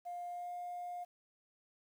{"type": "tone with pitch glide", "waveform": "sine", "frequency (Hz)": [705, 709.5], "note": ["F5", "F5"], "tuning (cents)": [16, 27], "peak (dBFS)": -39, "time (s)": [0.05, 1.05], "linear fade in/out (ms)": 20, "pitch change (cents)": 11, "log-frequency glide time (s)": [0.28, 0.51], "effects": ["tanh soft clip ceiling -37 dBFS", "11-bit"]}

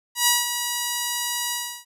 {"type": "tone with ADSR envelope", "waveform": "5% pulse", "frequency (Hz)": 965, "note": "B5", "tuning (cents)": -40, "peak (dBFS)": -3, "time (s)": [0.15, 1.85], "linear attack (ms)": 120, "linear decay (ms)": 180, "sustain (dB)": -9, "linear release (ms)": 330, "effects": []}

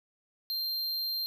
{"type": "tone", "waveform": "square", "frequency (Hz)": 4173, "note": "C8", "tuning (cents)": -5, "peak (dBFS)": -31, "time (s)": [0.5, 1.26], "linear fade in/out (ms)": 0, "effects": []}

